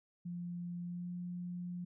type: tone with pitch glide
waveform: sine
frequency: 174.61 to 177.05 Hz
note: F3 to F3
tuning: 0 to +24 cents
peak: -39 dBFS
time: 0.25-1.85 s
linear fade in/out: 10 ms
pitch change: +24 cents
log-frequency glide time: 0.84-1.1 s
effects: none